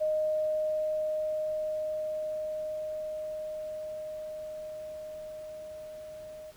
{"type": "tone with level ramp", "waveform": "sine", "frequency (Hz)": 618, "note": "D#5", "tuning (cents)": -12, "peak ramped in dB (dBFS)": [-25, -42], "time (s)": [0, 6.52], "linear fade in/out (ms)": 20, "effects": ["pink hiss -57 dBFS RMS until 6.56 s"]}